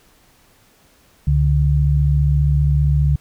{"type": "tone pair together", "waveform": "sine", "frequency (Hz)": [69.33, 144.3], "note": ["C#2", "D3"], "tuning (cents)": [1, -30], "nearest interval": "octave + minor second", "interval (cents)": 1269, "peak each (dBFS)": -15, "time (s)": [1.27, 3.16], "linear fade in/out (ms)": 5, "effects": ["pink hiss -54 dBFS RMS until 3.2 s"]}